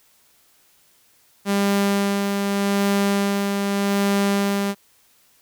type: tone with tremolo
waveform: sawtooth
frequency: 199.8 Hz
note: G3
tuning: 33 cents sharp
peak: -13 dBFS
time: 1.45-4.75 s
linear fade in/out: 50 ms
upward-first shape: sine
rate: 0.83 Hz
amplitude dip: 35%
effects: white hiss -58 dBFS RMS until 5.41 s